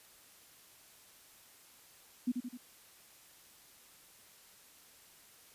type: tone with echo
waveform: sine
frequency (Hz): 246.9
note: B3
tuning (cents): 0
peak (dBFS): -28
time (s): 2.27-2.32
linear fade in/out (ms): 10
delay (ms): 85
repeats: 3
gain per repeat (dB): -5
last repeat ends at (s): 2.575
effects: white hiss -60 dBFS RMS until 5.54 s + resampled to 32000 Hz